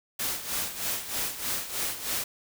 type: noise with tremolo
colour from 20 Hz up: white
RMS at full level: -29 dBFS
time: 0.19-2.24 s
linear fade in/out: 5 ms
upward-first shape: sine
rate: 3.2 Hz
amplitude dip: 70%
effects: none